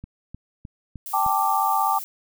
click train, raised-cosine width 5 ms, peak -24 dBFS, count 5, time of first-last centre 0.04-1.263 s, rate 3.27 Hz
violet noise, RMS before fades -34 dBFS, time 1.06-2.04 s, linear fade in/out 0 ms
sine chord, G suspended second, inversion none, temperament equal, 784 / 880 / 1174.7 Hz, G5 / A5 / D6, 0 / 0 / 0 cents, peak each -23 dBFS, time 1.13-1.99 s, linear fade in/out 10 ms
effects none

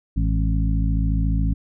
harmonic tone with a mistuned harmonic, 54.2 Hz, A1, 25 cents flat, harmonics 1 / 2 / 3 / 4 / 5, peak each -19 / -25 / -26 / -31 / -30 dBFS, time 0.16-1.54 s, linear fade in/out 10 ms, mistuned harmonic 4, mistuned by -59 cents, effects none

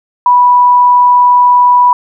sine tone, 983 Hz, B5, 8 cents flat, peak -3 dBFS, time 0.26-1.93 s, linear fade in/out 2 ms, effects none

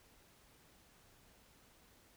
silence, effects pink hiss -66 dBFS RMS until 2.16 s

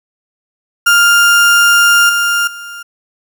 35% pulse tone with level steps, 1402 Hz, F6, 6 cents sharp, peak -4 / -9 / -24 dBFS, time 0.86-2.83 s, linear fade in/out 10 ms, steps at 2.09 / 2.47 s, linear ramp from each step 5 ms, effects none

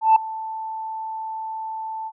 sine tone with ADSR envelope, 883 Hz, A5, 6 cents sharp, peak -7 dBFS, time 0.01-2.12 s, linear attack 150 ms, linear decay 4 ms, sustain -20 dB, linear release 52 ms, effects tanh soft clip ceiling -7 dBFS

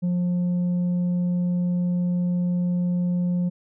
sine tone with tanh clipping, 177.4 Hz, F3, 27 cents sharp, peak -21 dBFS, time 0.02-3.5 s, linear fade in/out 20 ms, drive 3 dB, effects none

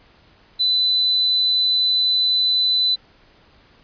sine tone, 4004 Hz, B7, 23 cents sharp, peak -15 dBFS, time 0.59-2.96 s, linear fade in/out 20 ms, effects pink hiss -53 dBFS RMS until 3.83 s + resampled to 11025 Hz

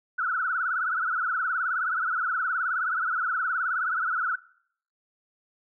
sine tone with vibrato, 1400 Hz, F6, 4 cents sharp, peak -24 dBFS, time 0.18-4.36 s, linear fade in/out 10 ms, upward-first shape triangle, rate 19 Hz, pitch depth 170 cents each way, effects noise-tail reverb RT60 0.6 s tail -20 dB re dry

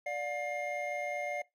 triangle tone cluster, 588 / 716 / 2123 Hz, D5 / F5 / C7, +2 / +43 / +25 cents, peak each -35 / -37 / -37 dBFS, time 0.06-1.42 s, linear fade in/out 5 ms, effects noise-tail reverb RT60 0.2 s tail -22 dB re dry

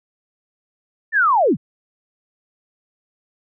sine linear sweep, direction down, 1821 to 104 Hz, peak -12 dBFS, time 1.12-1.57 s, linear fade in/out 50 ms, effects none

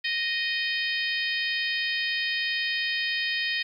harmonic tone, 621 Hz, D#5, 3 cents flat, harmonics 3 / 4 / 5 / 6 / 7 / 8, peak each -29 / -31 / -33 / -35 / -36 / -37 dBFS, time 0.04-3.63 s, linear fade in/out 10 ms, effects 10-bit

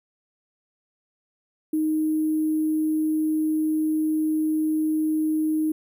sine tone with sample-and-hold, 311.1 Hz, D#4, in tune, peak -20 dBFS, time 1.73-5.72 s, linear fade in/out 5 ms, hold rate 11025 Hz, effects none

